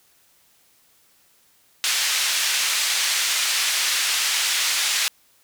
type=band-pass noise; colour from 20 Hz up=pink; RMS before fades=-22 dBFS; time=1.84-5.08 s; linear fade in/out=0 ms; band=2300 to 8600 Hz; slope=12 dB/octave; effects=white hiss -59 dBFS RMS until 5.43 s